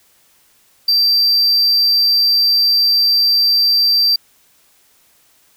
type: tone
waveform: triangle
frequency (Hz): 4693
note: D8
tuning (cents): -2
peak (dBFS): -9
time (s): 0.88-4.16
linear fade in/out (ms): 5
effects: white hiss -54 dBFS RMS until 5.56 s